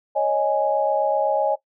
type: chord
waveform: sine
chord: C# suspended second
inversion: none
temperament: equal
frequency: 554.4 / 622.3 / 830.6 Hz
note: C#5 / D#5 / G#5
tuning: 0 / 0 / 0 cents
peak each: -22 dBFS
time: 0.15-1.56 s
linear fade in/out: 20 ms
effects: noise-tail reverb RT60 0.1 s tail -17 dB re dry

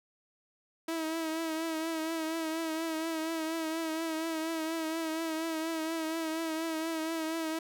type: tone with vibrato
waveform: sawtooth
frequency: 322.6 Hz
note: E4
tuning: 37 cents flat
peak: -28 dBFS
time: 0.88-7.59 s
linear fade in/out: 5 ms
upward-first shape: triangle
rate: 4.2 Hz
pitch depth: 49 cents each way
effects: none

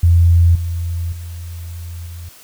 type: tone with level steps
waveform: sine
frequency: 85.2 Hz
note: F2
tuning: 42 cents flat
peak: -7 / -18 / -26 / -28 dBFS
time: 0.03-2.29 s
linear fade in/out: 5 ms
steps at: 0.55 / 1.12 / 2.06 s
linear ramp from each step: 5 ms
effects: white hiss -43 dBFS RMS until 2.43 s

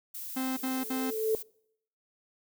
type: noise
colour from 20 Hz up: violet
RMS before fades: -40 dBFS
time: 0.14-1.43 s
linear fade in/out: 10 ms
type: tone bursts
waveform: 45% pulse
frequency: 260.6 Hz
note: C4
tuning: 7 cents flat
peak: -30 dBFS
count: 3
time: 0.36-1.108 s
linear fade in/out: 10 ms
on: 210 ms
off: 59 ms
type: tone with exponential growth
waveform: sine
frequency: 440.1 Hz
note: A4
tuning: in tune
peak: -22 dBFS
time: 0.52-1.35 s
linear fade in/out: 1 ms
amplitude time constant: 180 ms
effects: noise-tail reverb RT60 0.7 s tail -25 dB re dry

